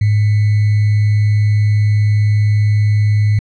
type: tone with sample-and-hold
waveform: sine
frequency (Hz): 105.1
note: G#2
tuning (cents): +21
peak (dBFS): -9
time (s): 0.01-3.39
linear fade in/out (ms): 5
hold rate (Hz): 2100
effects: low-pass 4000 Hz 12 dB/octave